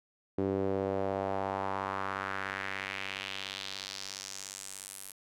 sawtooth tone with band-pass filter sweep, 97 Hz, G2, 18 cents flat, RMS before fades -36 dBFS, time 0.38-5.12 s, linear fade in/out 5 ms, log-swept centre 360 to 11000 Hz, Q 2.2, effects none

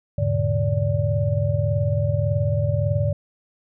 sine tone cluster, 81.7 / 103.6 / 121.9 / 145.3 / 579 Hz, E2 / G#2 / B2 / D3 / D5, -15 / -4 / -22 / -18 / -25 cents, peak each -30 / -21 / -28 / -25 / -26 dBFS, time 0.18-3.13 s, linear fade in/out 5 ms, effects none

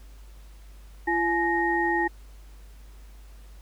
sine tone cluster, 340.5 / 847 / 1860 Hz, F4 / G#5 / A#6, -44 / +34 / -4 cents, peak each -26 dBFS, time 1.07-2.08 s, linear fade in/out 10 ms, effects added 50 Hz sine -44 dBFS peak until 3.61 s + pink hiss -58 dBFS RMS until 3.61 s

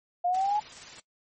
sine exponential sweep, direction up, 698.5 to 854 Hz, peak -23 dBFS, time 0.24-0.6 s, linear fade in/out 10 ms
white noise with tremolo, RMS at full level -43 dBFS, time 0.34-1 s, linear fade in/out 5 ms, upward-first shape triangle, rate 19 Hz, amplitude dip 40%
effects noise-tail reverb RT60 0.1 s tail -20 dB re dry + MP3 32 kbps

